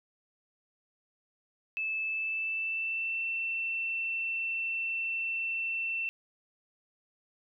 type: tone with pitch glide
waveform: sine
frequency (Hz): 2620 to 2687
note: E7 to E7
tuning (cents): -11 to +33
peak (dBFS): -30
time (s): 1.77-6.09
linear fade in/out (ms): 0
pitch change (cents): +44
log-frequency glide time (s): 2.02-3.25
effects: none